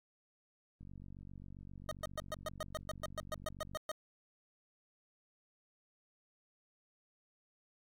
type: click train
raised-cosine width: 5 ms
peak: -40 dBFS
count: 141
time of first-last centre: 0.81-3.757 s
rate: 47.5 Hz
type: tone bursts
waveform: 25% pulse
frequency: 622.3 Hz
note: D#5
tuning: in tune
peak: -33 dBFS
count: 15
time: 1.89-3.915 s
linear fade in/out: 0 ms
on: 23 ms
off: 120 ms
effects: AAC 64 kbps